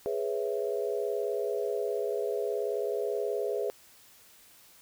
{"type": "chord", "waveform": "sine", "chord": "C# minor seventh", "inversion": "second", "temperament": "equal", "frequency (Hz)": [415.3, 493.9, 554.4, 659.3], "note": ["G#4", "B4", "C#5", "E5"], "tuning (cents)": [0, 0, 0, 0], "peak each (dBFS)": [-31, -34, -37, -37], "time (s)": [0.06, 3.7], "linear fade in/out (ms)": 0, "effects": ["white hiss -57 dBFS RMS until 4.81 s"]}